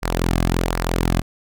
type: tone with flanger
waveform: sawtooth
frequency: 43.02 Hz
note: F1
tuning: 25 cents flat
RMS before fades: -20 dBFS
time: 0.02-1.22 s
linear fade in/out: 20 ms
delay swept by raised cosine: 0.28 to 2.18 ms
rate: 1.3 Hz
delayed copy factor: -0.55
effects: none